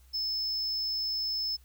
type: tone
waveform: triangle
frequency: 5240 Hz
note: E8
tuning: 11 cents flat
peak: -28 dBFS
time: 0.13-1.57 s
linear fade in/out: 20 ms
effects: added 64 Hz sine -55 dBFS peak until 1.64 s + white hiss -66 dBFS RMS until 1.64 s